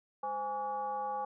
sine tone with frequency modulation, 828 Hz, G#5, 5 cents flat, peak -33 dBFS, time 0.23-1.25 s, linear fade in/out 5 ms, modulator 310 Hz, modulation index 0.78, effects none

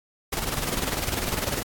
pink noise with tremolo, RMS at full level -26 dBFS, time 0.32-1.63 s, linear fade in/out 10 ms, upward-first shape square, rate 20 Hz, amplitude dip 55%, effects AAC 64 kbps

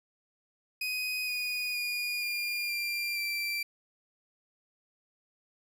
30% pulse tone with pitch steps, 2502 / 2470 / 2439 / 2408 / 2378 / 2348 Hz, D#7 / D#7 / D#7 / D7 / D7 / D7, +9 / -13 / -35 / +43 / +21 / -1 cents, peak -28 dBFS, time 0.81-3.63 s, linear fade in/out 5 ms, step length 470 ms, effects none

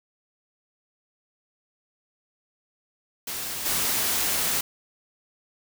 white noise with level steps, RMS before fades -32 / -25 dBFS, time 3.27-4.61 s, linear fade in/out 5 ms, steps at 3.65 s, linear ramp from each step 10 ms, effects none

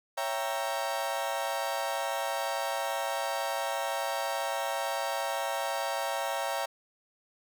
35% pulse chord, C# diminished seventh, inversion none, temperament equal with one note detuned, 554.4 / 666.1 / 784 / 932.3 Hz, C#5 / E5 / G5 / Bb5, 0 / +18 / 0 / 0 cents, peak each -34 dBFS, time 0.17-6.66 s, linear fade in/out 10 ms, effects none

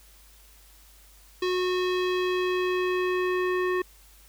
square tone with low-pass filter sweep, 365 Hz, F#4, 24 cents flat, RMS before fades -26 dBFS, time 1.42-3.82 s, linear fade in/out 5 ms, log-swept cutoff 4100 to 2000 Hz, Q 1.8, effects added 50 Hz sine -54 dBFS peak until 4.28 s + white hiss -56 dBFS RMS until 4.28 s

